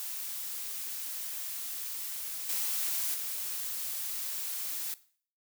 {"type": "noise with level steps", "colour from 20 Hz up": "blue", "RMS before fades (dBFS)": [-38, -32, -36], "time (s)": [0, 4.94], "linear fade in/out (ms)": 0, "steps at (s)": [2.49, 3.14], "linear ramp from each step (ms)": 2, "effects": ["noise-tail reverb RT60 0.5 s tail -18 dB re dry"]}